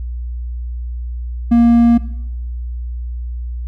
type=tone; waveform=triangle; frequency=235 Hz; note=A#3; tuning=14 cents sharp; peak=-5 dBFS; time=1.51-1.98 s; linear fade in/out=10 ms; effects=noise-tail reverb RT60 0.8 s tail -17 dB re dry + added 60 Hz sine -21 dBFS peak until 3.67 s